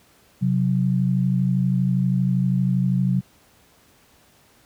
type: tone pair together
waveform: sine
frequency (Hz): 131.32 / 183.9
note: C3 / F#3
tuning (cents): +7 / -10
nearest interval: tritone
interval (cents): 583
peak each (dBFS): -20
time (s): 0.41-3.21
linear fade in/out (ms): 20
effects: pink hiss -56 dBFS RMS until 4.65 s + high-pass 60 Hz 12 dB/octave